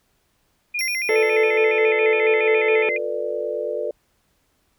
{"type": "tone with vibrato", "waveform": "sine", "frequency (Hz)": 2243, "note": "C#7", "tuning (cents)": 20, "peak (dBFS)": -22, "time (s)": [0.74, 2.98], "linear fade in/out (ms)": 10, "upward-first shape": "square", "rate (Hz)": 7.2, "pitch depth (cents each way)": 140}
{"type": "tone with exponential decay", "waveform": "sawtooth", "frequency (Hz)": 5570, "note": "F8", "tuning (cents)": -5, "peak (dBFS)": -21, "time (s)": [0.79, 1.9], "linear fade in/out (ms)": 1, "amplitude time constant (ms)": 240}
{"type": "harmonic tone", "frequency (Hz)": 440, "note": "A4", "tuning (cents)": 0, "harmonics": [1, 2, 3, 4, 5, 6, 7, 8], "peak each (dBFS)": [-17, -31, -35, -33, -30, -39, -41, -44], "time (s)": [1.09, 2.89], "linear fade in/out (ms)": 2}
{"type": "chord", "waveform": "sine", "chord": "B half-diminished seventh", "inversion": "second", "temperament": "just", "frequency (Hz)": [355.6, 444.5, 493.9, 592.7], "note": ["F4", "A4", "B4", "D5"], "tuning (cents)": [31, 18, 0, 16], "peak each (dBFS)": [-33, -27, -28, -27], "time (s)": [1.1, 3.91], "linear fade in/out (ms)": 2}
{"effects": ["pink hiss -66 dBFS RMS until 4.78 s"]}